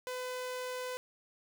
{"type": "tone", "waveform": "sawtooth", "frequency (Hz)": 504, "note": "B4", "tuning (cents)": 35, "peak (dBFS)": -33, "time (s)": [0.07, 0.97], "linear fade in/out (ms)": 0, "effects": []}